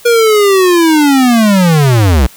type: linear sweep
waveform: square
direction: down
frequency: 480 to 58.27 Hz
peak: -6 dBFS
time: 0.05-2.27 s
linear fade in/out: 10 ms
effects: white hiss -38 dBFS RMS until 2.36 s